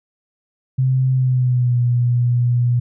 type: tone with pitch glide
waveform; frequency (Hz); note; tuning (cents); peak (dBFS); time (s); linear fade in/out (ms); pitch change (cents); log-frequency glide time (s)
sine; 130.3 to 121.57; C3 to B2; -7 to -27; -13; 0.78-2.8; 10; -120; 1.13-1.78
effects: none